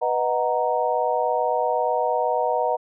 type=chord; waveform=sine; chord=B major seventh; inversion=none; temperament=equal; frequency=493.9 / 622.3 / 740 / 932.3 Hz; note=B4 / D#5 / F#5 / A#5; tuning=0 / 0 / 0 / 0 cents; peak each=-25 dBFS; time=0.01-2.77 s; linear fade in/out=20 ms; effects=none